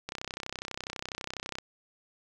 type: click train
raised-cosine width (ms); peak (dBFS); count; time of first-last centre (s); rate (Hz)
0.2; -18; 49; 0.09-1.585; 32.1
effects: none